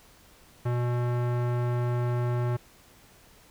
square tone with low-pass filter, 121.6 Hz, B2, 26 cents flat, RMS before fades -27 dBFS, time 0.65-2.57 s, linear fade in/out 10 ms, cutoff 1400 Hz, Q 0.88, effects pink hiss -56 dBFS RMS until 3.5 s

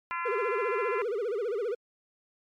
harmonic tone, 341.6 Hz, F4, 38 cents flat, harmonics 3 / 4 / 5 / 6 / 7 / 8, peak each -33 / -36 / -41 / -40 / -41 / -45 dBFS, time 0.11-1.02 s, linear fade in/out 0 ms
triangle tone with vibrato, 440 Hz, A4, in tune, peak -26 dBFS, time 0.25-1.75 s, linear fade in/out 10 ms, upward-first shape sine, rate 15 Hz, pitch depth 210 cents each way
effects MP3 96 kbps

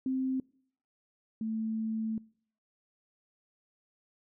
sine tone pair in turn, 261.6 / 221.1 Hz, C4 / A3, 0 / +9 cents, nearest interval minor third, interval 291 cents, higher first, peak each -28 / -31 dBFS, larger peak first, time 0.06-0.4 / 1.41-2.18 s, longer second, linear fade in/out 2 ms, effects noise-tail reverb RT60 0.6 s tail -25 dB re dry

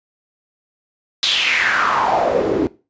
pink noise with band-pass filter sweep, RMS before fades -17 dBFS, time 1.23-2.67 s, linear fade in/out 0 ms, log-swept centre 3900 to 300 Hz, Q 4.6, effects noise-tail reverb RT60 0.3 s tail -19 dB re dry + resampled to 16000 Hz

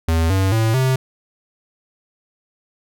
square tone with pitch steps, 81.9 / 95.72 / 111.88 / 130.76 Hz, E2 / G2 / A2 / C3, -11 / -41 / +29 / -1 cents, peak -15 dBFS, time 0.08-0.96 s, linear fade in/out 5 ms, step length 220 ms, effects none

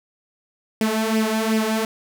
sawtooth tone with flanger, 220 Hz, A3, in tune, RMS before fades -21 dBFS, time 0.81-1.85 s, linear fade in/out 2 ms, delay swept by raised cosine 0.37 to 3.37 ms, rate 2.7 Hz, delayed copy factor +0.65, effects none

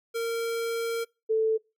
square / sine tone pair in turn, 460.8 / 441.3 Hz, A#4 / A4, -20 / +5 cents, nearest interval minor second, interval 75 cents, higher first, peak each -28 / -21 dBFS, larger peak second, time 0.14-1.05 / 1.29-1.58 s, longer first, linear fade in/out 20 ms, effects noise-tail reverb RT60 0.3 s tail -26 dB re dry

